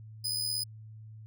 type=tone with amplitude modulation; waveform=sawtooth; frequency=5000 Hz; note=D#8; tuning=8 cents sharp; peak=-25 dBFS; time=0.24-0.64 s; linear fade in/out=10 ms; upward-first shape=sine; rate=77.2 Hz; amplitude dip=55%; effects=added 109 Hz sine -45 dBFS peak until 1.26 s